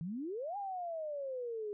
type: exponential two-way sweep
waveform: sine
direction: up then down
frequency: 155.56 to 824 to 406.6 Hz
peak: -37 dBFS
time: 0.01-1.73 s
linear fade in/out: 0 ms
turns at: 0.57 s
effects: none